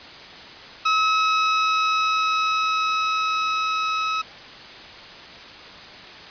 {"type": "tone with level ramp", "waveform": "sawtooth", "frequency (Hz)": 1286, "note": "E6", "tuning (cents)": -43, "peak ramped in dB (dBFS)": [-13, -18], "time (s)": [0.85, 4.22], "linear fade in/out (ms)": 10, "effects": ["white hiss -40 dBFS RMS until 6.3 s", "resampled to 11025 Hz"]}